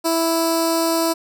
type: tone with notch filter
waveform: 10% pulse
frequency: 329.6 Hz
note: E4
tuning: in tune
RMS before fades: -19 dBFS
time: 0.04-1.14 s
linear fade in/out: 20 ms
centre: 1900 Hz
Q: 0.62
effects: none